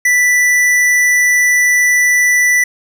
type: tone with hard clipping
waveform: sine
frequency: 1975.5 Hz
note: B6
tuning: in tune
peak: -10 dBFS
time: 0.05-2.64 s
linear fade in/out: 5 ms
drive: 13 dB
effects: none